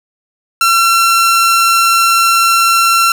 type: tone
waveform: sawtooth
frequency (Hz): 1356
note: E6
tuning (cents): +49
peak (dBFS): -4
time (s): 0.61-3.12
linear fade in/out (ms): 2
effects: none